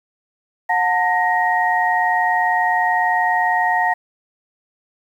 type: tone cluster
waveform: sine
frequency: 725 / 895 / 1878 Hz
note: F#5 / A5 / A#6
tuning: -35 / +29 / +12 cents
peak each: -19 dBFS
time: 0.69-3.94 s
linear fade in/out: 10 ms
effects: 8-bit